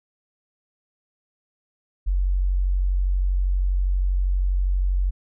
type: tone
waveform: sine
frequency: 46.25 Hz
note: F#1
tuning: in tune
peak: -18 dBFS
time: 2.06-5.11 s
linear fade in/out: 20 ms
effects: none